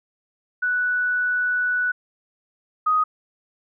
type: tone pair in turn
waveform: sine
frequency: 1480 / 1249.9 Hz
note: F#6 / D#6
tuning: 0 / +7 cents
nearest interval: minor third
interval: 293 cents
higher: first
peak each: -19 / -16 dBFS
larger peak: second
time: 0.62-1.92 / 2.86-3.04 s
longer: first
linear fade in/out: 10 ms
effects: none